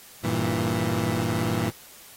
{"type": "chord", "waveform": "20% pulse", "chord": "E diminished", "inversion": "first", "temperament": "equal", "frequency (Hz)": [98, 116.54, 164.81], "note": ["G2", "Bb2", "E3"], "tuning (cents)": [0, 0, 0], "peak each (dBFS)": [-25, -22, -24], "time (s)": [0.23, 1.71], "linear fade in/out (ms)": 20, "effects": ["white hiss -48 dBFS RMS until 2.16 s", "AAC 48 kbps"]}